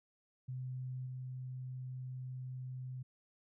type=tone with level steps; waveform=sine; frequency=128.2 Hz; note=C3; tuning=35 cents flat; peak=-39 / -41 dBFS; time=0.48-3.03 s; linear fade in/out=10 ms; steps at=1.06 s; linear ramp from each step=5 ms; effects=none